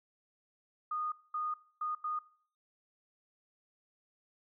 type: tone bursts at uneven times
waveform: sine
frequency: 1231 Hz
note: D#6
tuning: 19 cents flat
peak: -33 dBFS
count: 4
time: 0.91-1.12 / 1.34-1.54 / 1.81-1.95 / 2.04-2.19 s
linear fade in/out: 5 ms
effects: noise-tail reverb RT60 0.5 s tail -18 dB re dry